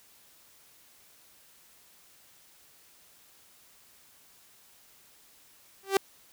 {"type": "tone with exponential growth", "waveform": "sawtooth", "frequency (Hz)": 390, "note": "G4", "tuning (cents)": -9, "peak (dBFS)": -14, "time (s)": [5.83, 5.97], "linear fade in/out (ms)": 2, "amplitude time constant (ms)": 29, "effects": ["white hiss -59 dBFS RMS until 6.32 s"]}